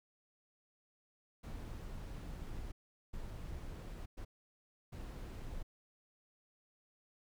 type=noise bursts at uneven times; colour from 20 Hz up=brown; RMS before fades=-45 dBFS; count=4; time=1.43-2.72 / 3.13-4.06 / 4.17-4.25 / 4.92-5.63 s; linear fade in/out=10 ms; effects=none